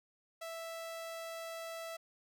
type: tone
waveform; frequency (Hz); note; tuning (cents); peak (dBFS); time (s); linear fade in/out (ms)
sawtooth; 659.3; E5; 0; -38; 0.41-1.97; 10
effects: none